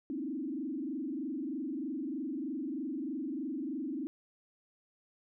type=tone with frequency modulation; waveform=sine; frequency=286.4 Hz; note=D4; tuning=43 cents flat; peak=-34 dBFS; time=0.1-4.07 s; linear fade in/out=0 ms; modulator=23.2 Hz; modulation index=1.8; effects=none